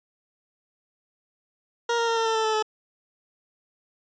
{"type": "tone with pitch steps", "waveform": "20% pulse", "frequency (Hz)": [470, 464.3, 458.7, 453.2, 447.7, 442.3, 437, 431.7], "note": ["A#4", "A#4", "A#4", "A#4", "A4", "A4", "A4", "A4"], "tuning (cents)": [14, -7, -28, -49, 30, 9, -12, -33], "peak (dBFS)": -17, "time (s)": [1.89, 2.626], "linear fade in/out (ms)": 5, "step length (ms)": 92, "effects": ["resampled to 16000 Hz"]}